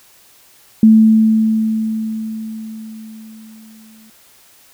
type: tone with exponential decay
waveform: sine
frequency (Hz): 220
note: A3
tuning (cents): 0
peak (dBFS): -3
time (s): 0.83-4.1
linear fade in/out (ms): 2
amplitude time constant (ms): 710
effects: white hiss -48 dBFS RMS until 4.73 s